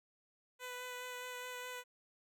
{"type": "tone with vibrato", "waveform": "10% pulse", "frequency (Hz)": 498.4, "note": "B4", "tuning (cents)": 16, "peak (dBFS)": -35, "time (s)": [0.59, 1.84], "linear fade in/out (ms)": 50, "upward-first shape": "sine", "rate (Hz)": 4.8, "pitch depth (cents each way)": 13, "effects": []}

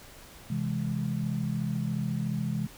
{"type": "chord", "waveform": "sine", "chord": "C augmented", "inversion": "none", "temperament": "equal", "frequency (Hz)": [130.81, 164.81, 207.7], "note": ["C3", "E3", "G#3"], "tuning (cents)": [0, 0, 0], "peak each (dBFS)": -32, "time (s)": [0.5, 2.67], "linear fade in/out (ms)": 5, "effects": ["pink hiss -50 dBFS RMS until 2.77 s"]}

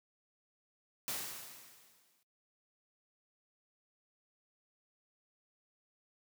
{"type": "noise with exponential decay", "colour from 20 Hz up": "white", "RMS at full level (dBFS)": -37, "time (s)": [1.08, 2.23], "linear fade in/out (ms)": 0, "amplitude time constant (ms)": 250, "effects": ["noise-tail reverb RT60 0.1 s tail -17 dB re dry", "high-pass 100 Hz 12 dB/octave"]}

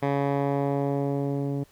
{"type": "tone with low-pass filter sweep", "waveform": "10% pulse", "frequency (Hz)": 140.5, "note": "C#3", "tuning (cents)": 24, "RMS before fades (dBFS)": -26, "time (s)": [0.02, 1.64], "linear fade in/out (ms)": 10, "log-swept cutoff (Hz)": [1800, 290], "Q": 0.74, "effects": ["pink hiss -59 dBFS RMS until 1.71 s"]}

